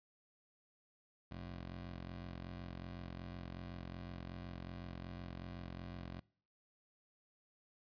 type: ring-modulated tone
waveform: 20% pulse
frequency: 88.1 Hz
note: F2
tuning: 16 cents sharp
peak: -38 dBFS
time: 1.31-6.2 s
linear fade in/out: 0 ms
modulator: 22.7 Hz
effects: noise-tail reverb RT60 0.5 s tail -23 dB re dry + resampled to 11025 Hz